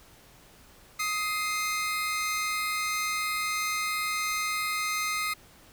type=tone pair together; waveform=sawtooth; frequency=1256.1 / 2093 Hz; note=D#6 / C7; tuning=+16 / 0 cents; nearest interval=major sixth; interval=884 cents; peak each=-27 dBFS; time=0.99-5.34 s; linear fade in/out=10 ms; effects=pink hiss -55 dBFS RMS until 5.72 s